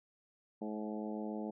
harmonic tone with a mistuned harmonic, 107 Hz, A2, 48 cents flat, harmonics 2 / 3 / 4 / 5 / 6 / 7 / 8, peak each -40 / -44 / -46 / -48 / -50 / -51 / -52 dBFS, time 0.61-1.51 s, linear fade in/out 10 ms, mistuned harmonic 7, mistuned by -22 cents, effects none

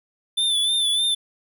square tone with vibrato, 3520 Hz, A7, in tune, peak -19 dBFS, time 0.37-1.15 s, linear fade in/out 10 ms, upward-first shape sine, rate 3.3 Hz, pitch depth 49 cents each way, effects none

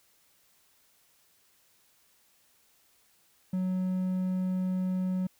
triangle tone, 185 Hz, F#3, in tune, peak -25 dBFS, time 3.53-5.27 s, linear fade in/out 5 ms, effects white hiss -66 dBFS RMS until 5.39 s

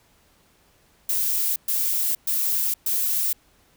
violet noise bursts, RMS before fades -23 dBFS, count 4, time 1.09-3.33 s, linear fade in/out 5 ms, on 470 ms, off 120 ms, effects pink hiss -60 dBFS RMS until 3.76 s

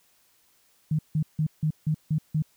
sine tone bursts, 154.6 Hz, D#3, 11 cents flat, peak -21 dBFS, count 7, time 0.91-2.423 s, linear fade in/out 5 ms, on 79 ms, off 160 ms, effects white hiss -64 dBFS RMS until 2.56 s

